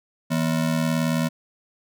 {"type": "ring-modulated tone", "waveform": "square", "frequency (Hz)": 202, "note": "G#3", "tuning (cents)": -48, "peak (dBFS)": -18, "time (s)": [0.3, 1.29], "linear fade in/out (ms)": 20, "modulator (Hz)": 39.4, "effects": []}